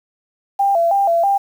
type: tone with vibrato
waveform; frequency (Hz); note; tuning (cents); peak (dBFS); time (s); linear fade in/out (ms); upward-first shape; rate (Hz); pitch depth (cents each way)
sine; 733; F#5; -16; -12; 0.59-1.38; 10; square; 3.1; 140
effects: 7-bit